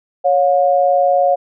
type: tone pair together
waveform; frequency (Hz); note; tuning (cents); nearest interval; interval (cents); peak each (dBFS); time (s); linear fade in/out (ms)
sine; 555.4 / 716; C#5 / F5; +3 / +43; major third; 440; -13; 0.24-1.36; 20
effects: none